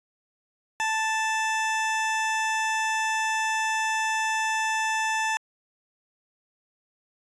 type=tone; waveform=20% pulse; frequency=880 Hz; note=A5; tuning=in tune; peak=-19 dBFS; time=0.8-5.37 s; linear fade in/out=0 ms; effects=resampled to 22050 Hz